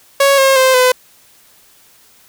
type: tone with pitch steps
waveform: sawtooth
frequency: 554.4 / 537.7 / 521.5 / 505.8 Hz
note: C#5 / C5 / C5 / B4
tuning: 0 / +47 / -6 / +41 cents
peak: -4 dBFS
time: 0.2-0.92 s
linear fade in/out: 5 ms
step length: 180 ms
effects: white hiss -48 dBFS RMS until 2.28 s